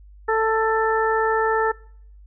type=harmonic tone; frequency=442.8 Hz; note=A4; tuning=11 cents sharp; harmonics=1 / 2 / 3 / 4; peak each=-20 / -23 / -25 / -26 dBFS; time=0.28-1.72 s; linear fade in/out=10 ms; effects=noise-tail reverb RT60 0.6 s tail -23 dB re dry + added 50 Hz sine -43 dBFS peak until 2.26 s